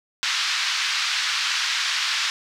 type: band-pass noise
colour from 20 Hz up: white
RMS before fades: -24 dBFS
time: 0.23-2.3 s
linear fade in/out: 0 ms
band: 1200 to 5100 Hz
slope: 24 dB/octave
effects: none